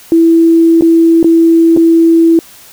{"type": "tone with dropouts", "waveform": "sine", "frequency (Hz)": 330.6, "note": "E4", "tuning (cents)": 5, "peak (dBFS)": -3, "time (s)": [0.12, 2.39], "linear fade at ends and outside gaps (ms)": 1, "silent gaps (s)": [[0.81, 0.822], [1.229, 1.244], [1.765, 1.772]], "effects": ["white hiss -37 dBFS RMS until 2.72 s"]}